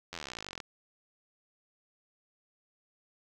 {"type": "slowing click train", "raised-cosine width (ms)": 0.2, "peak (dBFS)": -22, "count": 29, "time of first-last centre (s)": [0.13, 0.602], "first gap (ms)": 11, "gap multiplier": 1.03, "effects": []}